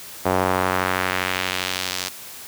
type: tone with band-pass filter sweep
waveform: sawtooth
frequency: 92.5 Hz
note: F#2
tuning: in tune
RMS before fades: -23 dBFS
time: 0.25-2.09 s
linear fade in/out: 10 ms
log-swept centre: 730 to 5500 Hz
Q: 1.1
effects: white hiss -38 dBFS RMS until 2.47 s + high-pass 60 Hz 12 dB/octave